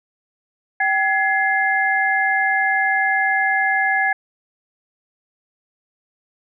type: tone cluster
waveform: sine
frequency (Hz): 776 / 1685 / 2091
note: G5 / G#6 / C7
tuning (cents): -18 / +25 / -2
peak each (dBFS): -20 / -18 / -23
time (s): 0.8-4.13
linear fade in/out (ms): 5
effects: none